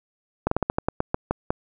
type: slowing click train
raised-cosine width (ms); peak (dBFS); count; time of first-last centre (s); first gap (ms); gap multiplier
1; -7; 11; 0.47-1.505; 44; 1.18
effects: none